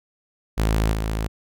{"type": "tone with level steps", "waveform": "sawtooth", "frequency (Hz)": 54.1, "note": "A1", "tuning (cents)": -29, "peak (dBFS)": [-14, -19], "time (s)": [0.57, 1.28], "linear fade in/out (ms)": 20, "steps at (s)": 0.92, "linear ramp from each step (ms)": 20, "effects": []}